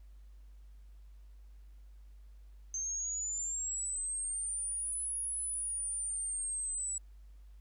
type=exponential two-way sweep; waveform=sine; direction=up then down; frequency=6272 to 10440 to 7820 Hz; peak=-34 dBFS; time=2.74-6.98 s; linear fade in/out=2 ms; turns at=5.19 s; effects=added 50 Hz sine -51 dBFS peak until 7.6 s + pink hiss -75 dBFS RMS until 7.6 s